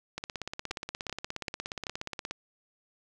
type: two click trains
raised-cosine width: 0.2 ms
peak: -18 / -17 dBFS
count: 37 / 4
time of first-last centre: 0.18-2.31 / 0.71-1.868 s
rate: 16.9 / 2.59 Hz
effects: none